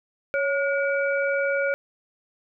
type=tone cluster; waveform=sine; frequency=556 / 1438 / 2295 Hz; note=C#5 / F#6 / D7; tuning=+5 / -50 / -40 cents; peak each=-23 / -26 / -31 dBFS; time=0.34-1.74 s; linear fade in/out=0 ms; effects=none